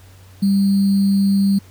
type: tone with sample-and-hold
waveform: sine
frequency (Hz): 197.2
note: G3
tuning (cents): +11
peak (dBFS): -12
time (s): 0.42-1.59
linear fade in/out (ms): 10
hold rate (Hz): 4410
effects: added 94 Hz sine -42 dBFS peak until 1.7 s + pink hiss -50 dBFS RMS until 1.7 s